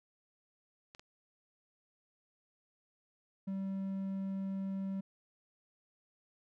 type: clicks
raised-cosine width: 0.2 ms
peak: -34 dBFS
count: 2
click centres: 0.949 / 0.995 s
type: tone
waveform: triangle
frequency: 193.4 Hz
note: G3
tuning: 23 cents flat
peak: -33 dBFS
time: 3.47-5.01 s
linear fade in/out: 10 ms
effects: none